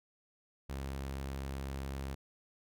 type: tone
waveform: sawtooth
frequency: 67.8 Hz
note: C#2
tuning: 38 cents flat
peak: -34 dBFS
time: 0.69-2.15 s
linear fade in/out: 10 ms
effects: none